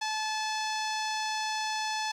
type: tone with low-pass filter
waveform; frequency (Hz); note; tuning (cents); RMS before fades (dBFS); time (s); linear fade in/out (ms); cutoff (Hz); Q
sawtooth; 866; A5; -28; -32; 0.01-2.12; 10; 5600; 2.4
effects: 10-bit